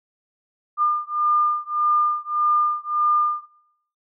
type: beating tone pair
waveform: sine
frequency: 1204 / 1205.7 Hz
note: D6 / D6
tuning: +43 / +45 cents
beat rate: 1.7 Hz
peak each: -21 dBFS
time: 0.77-3.46 s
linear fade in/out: 50 ms
effects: noise-tail reverb RT60 0.8 s tail -21 dB re dry